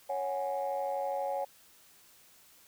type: chord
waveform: sine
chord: C# suspended fourth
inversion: none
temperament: just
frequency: 554.4 / 739.2 / 831.5 Hz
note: C#5 / F#5 / G#5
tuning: 0 / -2 / +2 cents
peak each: -33 / -36 / -35 dBFS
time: 0.09-1.45 s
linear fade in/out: 10 ms
effects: tanh soft clip ceiling -24 dBFS + white hiss -60 dBFS RMS until 2.67 s